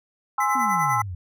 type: chord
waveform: sine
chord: Ab augmented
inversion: none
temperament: equal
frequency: 830.6 / 1046.5 / 1318.5 Hz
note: Ab5 / C6 / E6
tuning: 0 / 0 / 0 cents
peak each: -24 dBFS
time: 0.38-1.02 s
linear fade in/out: 5 ms
type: tone with tremolo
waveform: square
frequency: 2004 Hz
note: B6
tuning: 25 cents sharp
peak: -27 dBFS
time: 0.4-1.02 s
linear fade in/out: 5 ms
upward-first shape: sine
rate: 10 Hz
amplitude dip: 70%
type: exponential sweep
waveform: sine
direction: down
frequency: 267.3 to 84.1 Hz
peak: -29 dBFS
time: 0.55-1.15 s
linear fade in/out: 5 ms
effects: none